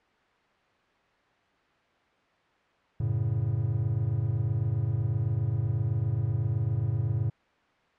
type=chord; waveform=triangle; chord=F# minor; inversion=none; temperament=just; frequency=92.5 / 111 / 138.75 Hz; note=F#2 / A2 / C#3; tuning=0 / +16 / +2 cents; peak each=-31 / -25 / -29 dBFS; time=3-7.3 s; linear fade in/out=5 ms; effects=white hiss -64 dBFS RMS until 7.98 s + low-pass 2000 Hz 12 dB/octave